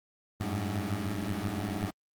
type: tone cluster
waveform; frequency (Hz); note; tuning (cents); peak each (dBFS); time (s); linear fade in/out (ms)
20% pulse; 93.2 / 100.8 / 106.4; F#2 / G2 / G#2; +13 / +49 / +42; -30; 0.4-1.91; 10
effects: Opus 32 kbps